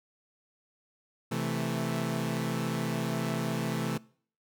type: chord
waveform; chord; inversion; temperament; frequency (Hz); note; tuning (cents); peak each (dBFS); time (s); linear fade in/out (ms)
sawtooth; A minor; first; equal; 130.81 / 164.81 / 220; C3 / E3 / A3; 0 / 0 / 0; -30; 1.31-3.98; 10
effects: noise-tail reverb RT60 0.5 s tail -22 dB re dry